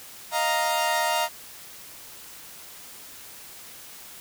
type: chord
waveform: sawtooth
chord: Eb suspended second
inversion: none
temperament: equal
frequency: 622.3 / 698.5 / 932.3 Hz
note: Eb5 / F5 / Bb5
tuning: 0 / 0 / 0 cents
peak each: -25 / -24 / -21 dBFS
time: 0.31-1.29 s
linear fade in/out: 50 ms
effects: white hiss -44 dBFS RMS until 4.2 s